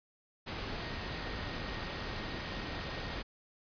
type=tone in noise; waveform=sine; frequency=1864.7 Hz; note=A#6; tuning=in tune; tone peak=-50 dBFS; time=0.79-3.19 s; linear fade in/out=20 ms; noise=pink; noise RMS=-39 dBFS; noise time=0.46-3.23 s; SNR=-14 dB; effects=resampled to 11025 Hz